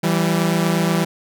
sawtooth tone pair together, 166.07 / 194.4 Hz, E3 / G3, +13 / -14 cents, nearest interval minor third, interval 273 cents, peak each -14 / -16 dBFS, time 0.03-1.05 s, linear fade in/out 10 ms, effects none

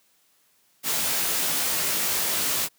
white noise with comb filter, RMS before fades -25 dBFS, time 0.83-2.69 s, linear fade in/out 50 ms, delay 18 ms, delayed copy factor +0.8, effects white hiss -64 dBFS RMS until 2.78 s + high-pass 100 Hz 12 dB/octave

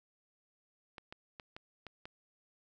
clicks, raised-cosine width 0.3 ms, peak -30 dBFS, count 6, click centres 0.982 / 1.125 / 1.398 / 1.565 / 1.867 / 2.055 s, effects none

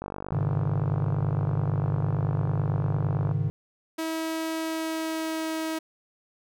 click train, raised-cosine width 1 ms, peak -20 dBFS, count 162, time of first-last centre 0.02-3.312 s, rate 48.9 Hz
triangle chord, Ab suspended fourth, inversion none, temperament equal with one note detuned, 103.83 / 135.82 / 155.56 Hz, Ab2 / Db3 / Eb3, 0 / -35 / 0 cents, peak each -26 dBFS, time 0.32-3.5 s, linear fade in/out 0 ms
sawtooth tone with pitch glide, 322.3 to 319.5 Hz, E4 to D#4, -39 to +46 cents, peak -24 dBFS, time 3.98-5.79 s, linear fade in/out 10 ms, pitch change -15 cents, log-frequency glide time 4.56-5.51 s
effects none

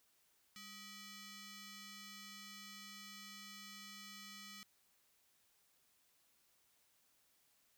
10% pulse ring-modulated tone, 1066 Hz, C6, 32 cents sharp, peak -40 dBFS, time 0.56-4.63 s, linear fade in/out 0 ms, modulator 866 Hz, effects white hiss -75 dBFS RMS until 7.77 s

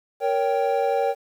triangle chord, G diminished, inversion first, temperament equal with one note detuned, 466.2 / 557.9 / 784 Hz, Bb4 / Db5 / G5, 0 / +11 / 0 cents, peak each -22 dBFS, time 0.2-1.15 s, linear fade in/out 50 ms, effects 9-bit

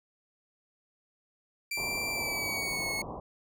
sawtooth tone with pitch glide, 2349 to 2192 Hz, D7 to C#7, 0 to -20 cents, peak -28 dBFS, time 1.71-3.02 s, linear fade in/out 5 ms, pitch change -120 cents, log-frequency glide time 2.11-2.89 s
white low-pass noise, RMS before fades -40 dBFS, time 1.77-3.2 s, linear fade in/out 5 ms, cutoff 1100 Hz, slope 96 dB/octave
effects none

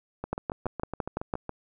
two click trains, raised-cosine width 1 ms, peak -19 / -14 dBFS, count 10 / 7, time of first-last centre 0.24-1.493 / 0.33-1.338 s, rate 7.18 / 5.95 Hz, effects none

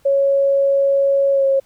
sine tone with pitch glide, 553 to 543.2 Hz, C#5 to C#5, -4 to -35 cents, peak -12 dBFS, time 0.05-1.6 s, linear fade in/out 10 ms, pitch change -31 cents, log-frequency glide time 1.32-1.45 s, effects pink hiss -57 dBFS RMS until 1.65 s

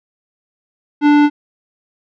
sine tone with tanh clipping, 293.7 Hz, D4, in tune, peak -9 dBFS, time 1.01-1.3 s, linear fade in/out 50 ms, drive 17 dB, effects none

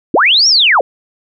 sine linear two-way sweep, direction up then down, 215.6 to 5710 to 441.9 Hz, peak -6 dBFS, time 0.14-0.81 s, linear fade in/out 2 ms, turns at 0.48 s, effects none

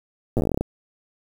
slowing click train, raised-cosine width 2 ms, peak -9 dBFS, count 14, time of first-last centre 0.37-0.61 s, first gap 8 ms, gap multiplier 1.13, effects 7-bit

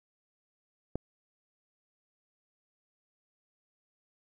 click, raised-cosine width 2 ms, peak -19 dBFS, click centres 0.956 s, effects 10-bit

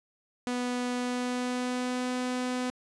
sawtooth tone with pitch glide, 246.9 to 251.1 Hz, B3 to B3, 0 to +29 cents, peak -25 dBFS, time 0.47-2.7 s, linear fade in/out 0 ms, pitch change +29 cents, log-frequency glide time 0.96-2.12 s, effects resampled to 22050 Hz

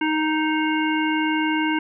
harmonic tone, 311.1 Hz, D#4, in tune, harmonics 1 / 3 / 5 / 7 / 9, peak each -21 / -26 / -28 / -29 / -31 dBFS, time 0.01-1.79 s, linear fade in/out 5 ms, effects none

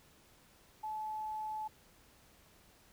sine tone with quantisation, 863 Hz, A5, 34 cents flat, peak -37 dBFS, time 0.83-1.68 s, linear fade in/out 10 ms, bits 11, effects pink hiss -64 dBFS RMS until 2.92 s

